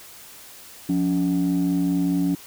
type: tone pair together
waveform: sine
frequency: 177.3 / 282.2 Hz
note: F3 / C#4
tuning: +26 / +31 cents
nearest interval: minor sixth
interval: 805 cents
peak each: -21 / -19 dBFS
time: 0.89-2.35 s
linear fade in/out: 5 ms
effects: tanh soft clip ceiling -15 dBFS + white hiss -44 dBFS RMS until 2.46 s